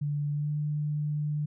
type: tone with pitch glide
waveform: sine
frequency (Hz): 146.1 to 149.17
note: D3 to D3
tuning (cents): -9 to +27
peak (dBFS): -27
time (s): 0.01-1.46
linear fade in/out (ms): 10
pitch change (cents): +36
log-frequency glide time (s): 0.32-0.51
effects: none